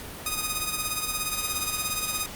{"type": "tone with tremolo", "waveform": "5% pulse", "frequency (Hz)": 1244.5, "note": "D#6", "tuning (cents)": 0, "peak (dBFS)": -13, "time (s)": [0.26, 2.26], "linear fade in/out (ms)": 2, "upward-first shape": "sine", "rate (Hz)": 17, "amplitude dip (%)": 55, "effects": ["pink hiss -39 dBFS RMS until 2.35 s", "Opus 48 kbps"]}